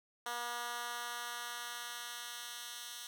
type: tone with high-pass filter sweep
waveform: 10% pulse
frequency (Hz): 239.6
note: A#3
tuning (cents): +48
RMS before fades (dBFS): -43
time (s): 0.26-3.07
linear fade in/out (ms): 2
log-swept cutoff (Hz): 830 to 3200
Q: 0.81
effects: none